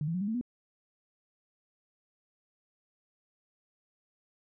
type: tone with pitch steps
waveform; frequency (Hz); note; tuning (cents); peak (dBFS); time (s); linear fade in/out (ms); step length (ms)
sine; 150 / 165.48 / 182.55 / 201.4 / 222.2 / 245.1; D3 / E3 / F#3 / G3 / A3 / B3; +37 / +7 / -23 / +47 / +17 / -13; -29; 0.01-0.412; 2; 67
effects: none